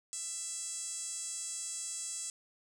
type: tone with band-pass filter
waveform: 5% pulse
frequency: 664 Hz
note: E5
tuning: 12 cents sharp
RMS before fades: -40 dBFS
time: 0.13-2.3 s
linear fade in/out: 0 ms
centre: 8000 Hz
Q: 4.8
effects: none